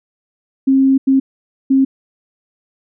sine tone bursts at uneven times, 268.1 Hz, C4, 42 cents sharp, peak -8 dBFS, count 3, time 0.67-0.98 / 1.07-1.2 / 1.7-1.85 s, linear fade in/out 10 ms, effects none

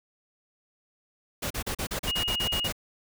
pink noise bursts, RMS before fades -31 dBFS, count 11, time 1.42-2.725 s, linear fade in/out 10 ms, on 85 ms, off 37 ms
sine tone, 2870 Hz, F7, 47 cents sharp, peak -27 dBFS, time 2.07-2.68 s, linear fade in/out 10 ms
effects none

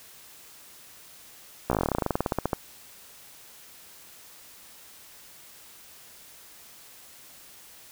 slowing click train, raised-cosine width 1 ms, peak -10 dBFS, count 23, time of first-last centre 1.7-2.532 s, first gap 15 ms, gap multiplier 1.08, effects white hiss -50 dBFS RMS until 7.91 s

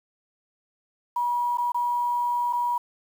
sine tone with dropouts, 965 Hz, B5, 40 cents flat, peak -22 dBFS, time 1.16-2.78 s, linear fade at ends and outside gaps 5 ms, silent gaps 1.573-1.582 / 1.72-1.744 / 2.528-2.532 s, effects 8-bit

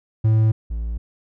triangle tone pair in turn, 110 / 56.45 Hz, A2 / A1, 0 / +45 cents, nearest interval octave, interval 1155 cents, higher first, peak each -11 / -21 dBFS, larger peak first, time 0.24-0.52 / 0.7-0.98 s, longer neither, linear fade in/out 10 ms, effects none

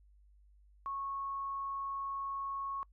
sine tone, 1100 Hz, C#6, 14 cents flat, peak -36 dBFS, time 0.86-2.83 s, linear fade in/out 0 ms, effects noise-tail reverb RT60 0.1 s tail -26 dB re dry + added 50 Hz sine -60 dBFS peak until 2.92 s

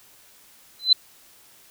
sine tone with exponential growth, 4035 Hz, B7, 36 cents sharp, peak -8 dBFS, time 0.79-0.93 s, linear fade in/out 5 ms, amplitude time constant 29 ms, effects white hiss -53 dBFS RMS until 1.7 s

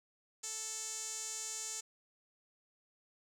sawtooth tone with band-pass filter, 440 Hz, A4, in tune, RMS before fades -42 dBFS, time 0.43-1.81 s, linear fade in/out 10 ms, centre 7000 Hz, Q 4.5, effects none

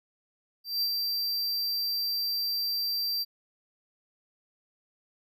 square tone with ADSR envelope, 4700 Hz, D8, 1 cent sharp, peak -25 dBFS, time 0.64-3.25 s, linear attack 180 ms, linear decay 65 ms, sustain -3 dB, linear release 30 ms, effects none

